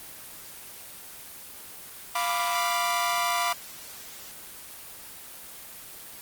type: chord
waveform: sawtooth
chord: B diminished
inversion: second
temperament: equal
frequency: 698.5 / 987.8 / 1174.7 Hz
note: F5 / B5 / D6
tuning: 0 / 0 / 0 cents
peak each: -25 dBFS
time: 2.15-3.53 s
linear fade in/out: 5 ms
effects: white hiss -43 dBFS RMS until 6.21 s + Opus 24 kbps